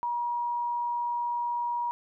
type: tone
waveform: sine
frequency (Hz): 956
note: A#5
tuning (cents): +43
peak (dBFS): -27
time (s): 0.03-1.91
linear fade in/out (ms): 0
effects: none